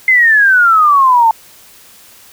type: exponential sweep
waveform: sine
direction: down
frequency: 2093 to 880 Hz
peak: -5 dBFS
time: 0.08-1.31 s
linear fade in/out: 2 ms
effects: white hiss -41 dBFS RMS until 2.32 s